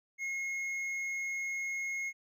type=tone with hard clipping; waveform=sine; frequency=2160 Hz; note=C#7; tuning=45 cents flat; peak=-35 dBFS; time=0.18-2.13 s; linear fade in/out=50 ms; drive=5 dB; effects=none